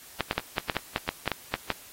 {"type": "clicks", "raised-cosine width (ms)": 0.3, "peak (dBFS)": -9, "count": 12, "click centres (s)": [0.207, 0.311, 0.38, 0.582, 0.698, 0.767, 0.961, 1.09, 1.277, 1.317, 1.54, 1.703], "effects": ["white hiss -49 dBFS RMS until 1.92 s", "AAC 48 kbps"]}